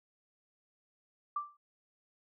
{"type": "tone with exponential decay", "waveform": "sine", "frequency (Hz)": 1174.7, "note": "D6", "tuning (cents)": 0, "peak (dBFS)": -29, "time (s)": [1.36, 1.57], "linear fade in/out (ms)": 5, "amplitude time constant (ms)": 45, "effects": []}